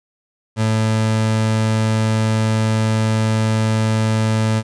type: tone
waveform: 30% pulse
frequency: 110 Hz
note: A2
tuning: in tune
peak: -12 dBFS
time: 0.56-4.63 s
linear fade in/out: 50 ms
effects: resampled to 22050 Hz + 9-bit